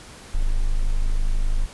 triangle tone, 26 Hz, G#0, 3 cents sharp, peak -15 dBFS, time 0.34-1.66 s, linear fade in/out 10 ms, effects pink hiss -43 dBFS RMS until 1.73 s + resampled to 24000 Hz

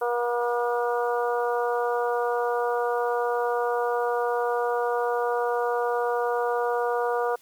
harmonic tone, 240.1 Hz, B3, 49 cents flat, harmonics 2 / 3 / 4 / 5 / 6, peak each -25 / -29 / -31 / -33 / -35 dBFS, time 0.01-7.36 s, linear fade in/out 10 ms, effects white hiss -57 dBFS RMS until 7.41 s + Opus 32 kbps

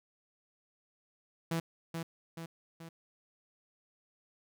sawtooth tone with echo, 165.2 Hz, E3, 4 cents sharp, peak -27 dBFS, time 1.51-1.6 s, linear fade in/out 5 ms, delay 430 ms, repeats 3, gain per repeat -5 dB, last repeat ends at 2.89 s, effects none

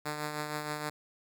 5% pulse tone with tremolo, 150.3 Hz, D3, 40 cents sharp, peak -21 dBFS, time 0.05-0.9 s, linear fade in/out 10 ms, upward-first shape triangle, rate 6.4 Hz, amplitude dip 50%, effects none

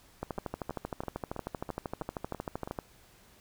two click trains, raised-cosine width 1 ms, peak -20 / -24 dBFS, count 34 / 8, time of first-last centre 0.23-2.788 / 0.38-2.675 s, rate 12.9 / 3.05 Hz, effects pink hiss -60 dBFS RMS until 3.4 s

